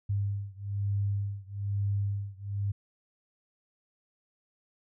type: beating tone pair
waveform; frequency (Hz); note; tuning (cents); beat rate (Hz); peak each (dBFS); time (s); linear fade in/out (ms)
sine; 100 / 101.1; G2 / G#2; +35 / -46; 1.1; -31 / -32; 0.09-2.72; 10
effects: none